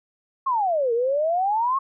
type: exponential two-way sweep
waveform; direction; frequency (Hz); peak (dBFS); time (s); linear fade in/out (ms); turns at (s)
sine; down then up; 1108.7 to 453 to 1108.7; -19; 0.46-1.79; 10; 0.93
effects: none